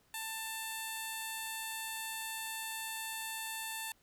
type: tone with notch filter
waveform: 5% pulse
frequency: 888 Hz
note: A5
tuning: 16 cents sharp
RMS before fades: -41 dBFS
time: 0.14-3.92 s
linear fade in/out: 2 ms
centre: 5600 Hz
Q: 1.4
effects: pink hiss -70 dBFS RMS until 4.02 s